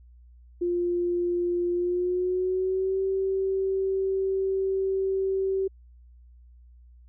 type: tone with pitch glide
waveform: sine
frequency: 350.6 to 384.5 Hz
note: F4 to G4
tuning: +7 to -33 cents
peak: -23 dBFS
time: 0.61-5.68 s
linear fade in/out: 10 ms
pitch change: +160 cents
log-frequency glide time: 1.72-3.01 s
effects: added 60 Hz sine -49 dBFS peak until 7.08 s